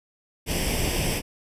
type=noise with comb filter; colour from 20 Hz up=pink; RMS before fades=-25 dBFS; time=0.46-1.22 s; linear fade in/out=50 ms; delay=0.37 ms; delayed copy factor=+0.75; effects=resampled to 32000 Hz

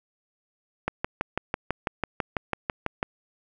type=click train; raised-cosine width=0.5 ms; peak=-10 dBFS; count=14; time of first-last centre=0.88-3.029 s; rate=6.05 Hz; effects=none

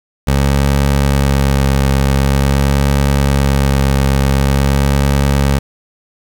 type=tone with vibrato; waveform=20% pulse; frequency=68.8 Hz; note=C#2; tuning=12 cents flat; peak=-5 dBFS; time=0.27-5.59 s; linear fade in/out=10 ms; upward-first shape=sine; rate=0.46 Hz; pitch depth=21 cents each way; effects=7-bit

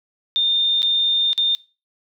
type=tone with dropouts; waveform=sine; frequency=3623 Hz; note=A7; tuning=50 cents sharp; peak=-15 dBFS; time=0.36-1.55 s; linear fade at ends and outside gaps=0 ms; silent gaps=0.82-0.829 / 1.331-1.378 s; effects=noise-tail reverb RT60 0.3 s tail -20 dB re dry

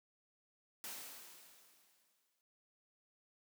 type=noise with exponential decay; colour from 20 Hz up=white; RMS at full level=-45 dBFS; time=0.84-2.41 s; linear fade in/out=0 ms; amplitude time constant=340 ms; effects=noise-tail reverb RT60 0.5 s tail -26 dB re dry + high-pass 200 Hz 12 dB/octave

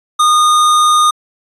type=tone; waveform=square; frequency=1226 Hz; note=D#6; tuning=26 cents flat; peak=-8 dBFS; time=0.19-1.11 s; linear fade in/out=10 ms; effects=resampled to 24000 Hz

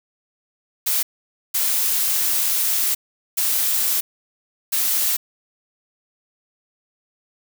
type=noise bursts at uneven times; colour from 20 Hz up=blue; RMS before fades=-20 dBFS; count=4; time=0.86-1.03 / 1.54-2.95 / 3.37-4.01 / 4.72-5.17 s; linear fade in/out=10 ms; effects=none

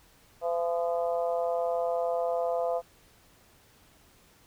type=harmonic tone with a mistuned harmonic; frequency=170 Hz; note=F3; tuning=46 cents flat; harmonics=3 / 4 / 5 / 6 / 7; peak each=-29 / -29 / -41 / -41 / -45 dBFS; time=0.41-2.82 s; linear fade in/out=50 ms; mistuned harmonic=7; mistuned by=+55 cents; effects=pink hiss -60 dBFS RMS until 4.46 s

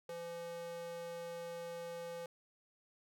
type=tone with high-pass filter; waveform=square; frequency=170 Hz; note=F3; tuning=46 cents flat; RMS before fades=-45 dBFS; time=0.09-2.26 s; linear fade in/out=2 ms; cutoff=410 Hz; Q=9.7; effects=none

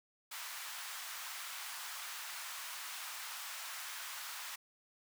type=high-pass noise; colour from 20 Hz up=pink; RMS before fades=-45 dBFS; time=0.31-4.56 s; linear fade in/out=10 ms; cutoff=970 Hz; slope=24 dB/octave; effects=none

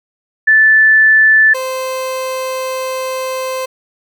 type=tone pair in turn; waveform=sine / 30% pulse; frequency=1753 / 519.7 Hz; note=A6 / C5; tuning=-7 / -12 cents; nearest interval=octave + major sixth; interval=2105 cents; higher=first; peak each=-5 / -15 dBFS; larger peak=first; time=0.47-1.54 / 1.54-3.66 s; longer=second; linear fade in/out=10 ms; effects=none

